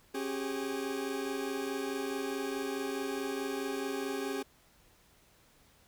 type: tone cluster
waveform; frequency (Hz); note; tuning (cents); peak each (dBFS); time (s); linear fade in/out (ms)
40% pulse; 271.9 / 386.7 / 411.4; C#4 / G4 / G#4; -33 / -24 / -16; -37 / -38 / -37; 0.14-4.43; 10
effects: pink hiss -64 dBFS RMS until 5.87 s